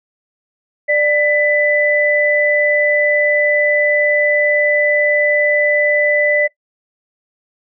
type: tone pair together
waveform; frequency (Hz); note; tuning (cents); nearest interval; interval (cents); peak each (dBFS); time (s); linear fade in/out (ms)
sine; 593 / 1994.6; D5 / B6; +17 / +17; octave + major sixth; 2100; -14; 0.88-6.48; 20
effects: noise-tail reverb RT60 0.1 s tail -19 dB re dry